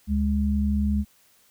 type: tone pair together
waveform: sine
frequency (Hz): 72.6 / 206.7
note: D2 / G#3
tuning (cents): -19 / -8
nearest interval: octave + tritone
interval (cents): 1811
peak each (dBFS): -23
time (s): 0.07-1.05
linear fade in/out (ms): 50
effects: white hiss -60 dBFS RMS until 1.5 s